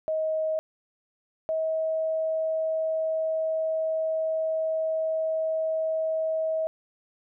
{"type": "tone pair in turn", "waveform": "sine", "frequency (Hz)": [631, 638.7], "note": ["D#5", "D#5"], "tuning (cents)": [24, 45], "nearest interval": "unison", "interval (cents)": 21, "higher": "second", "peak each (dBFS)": -24, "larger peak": "neither", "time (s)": [[0.08, 0.59], [1.49, 6.67]], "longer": "second", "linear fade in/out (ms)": 0, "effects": []}